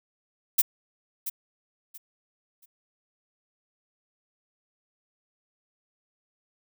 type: noise with echo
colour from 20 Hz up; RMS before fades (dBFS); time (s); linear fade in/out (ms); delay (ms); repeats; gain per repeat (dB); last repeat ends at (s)
violet; -19; 0.58-0.62; 10; 680; 3; -12; 2.66
effects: none